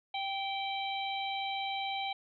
harmonic tone with a mistuned harmonic, 784 Hz, G5, in tune, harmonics 1 / 3 / 4 / 5, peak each -35 / -40 / -41 / -42 dBFS, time 0.14-2.13 s, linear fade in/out 5 ms, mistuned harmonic 3, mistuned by -19 cents, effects none

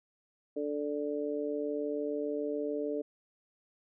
harmonic tone, 146.83 Hz, D3, in tune, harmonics 2 / 3 / 4, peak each -36 / -34 / -38 dBFS, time 0.56-3.02 s, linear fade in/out 10 ms, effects none

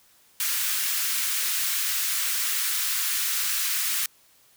white high-pass noise, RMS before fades -26 dBFS, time 0.4-4.06 s, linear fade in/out 2 ms, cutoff 1300 Hz, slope 24 dB/octave, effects white hiss -59 dBFS RMS until 4.56 s

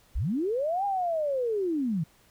sine linear two-way sweep, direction up then down, 33.25 to 817 to 146.5 Hz, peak -25 dBFS, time 0.15-2.04 s, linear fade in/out 10 ms, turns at 0.85 s, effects pink hiss -61 dBFS RMS until 2.3 s

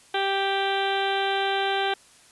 harmonic tone, 392 Hz, G4, in tune, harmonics 1 / 2 / 3 / 4 / 5 / 6 / 7 / 8 / 9 / 10, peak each -28 / -26 / -37 / -30 / -38 / -36 / -39 / -33 / -36 / -38 dBFS, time 0.14-1.94 s, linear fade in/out 5 ms, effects white hiss -54 dBFS RMS until 2.31 s + resampled to 24000 Hz

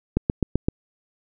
click train, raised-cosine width 3 ms, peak -6 dBFS, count 5, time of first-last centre 0.17-0.685 s, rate 7.77 Hz, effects none

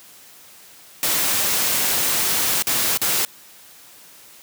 white noise with dropouts, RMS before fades -20 dBFS, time 1.03-3.25 s, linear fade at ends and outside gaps 0 ms, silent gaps 2.623-2.67 / 2.973-3.016 s, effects white hiss -46 dBFS RMS until 4.42 s + high-pass 100 Hz 12 dB/octave

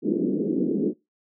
white band-pass noise, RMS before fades -24 dBFS, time 0.02-0.94 s, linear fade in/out 50 ms, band 180 to 410 Hz, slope 48 dB/octave, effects noise-tail reverb RT60 0.2 s tail -21 dB re dry

